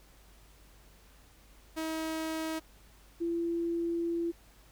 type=tone pair in turn; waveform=sawtooth / sine; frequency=319.2 / 338.2 Hz; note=D#4 / E4; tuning=+44 / +44 cents; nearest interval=minor second; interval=100 cents; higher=second; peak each=-29 / -29 dBFS; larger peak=neither; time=1.76-2.6 / 3.2-4.32 s; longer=second; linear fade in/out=20 ms; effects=added 50 Hz sine -58 dBFS peak until 4.71 s + pink hiss -61 dBFS RMS until 4.71 s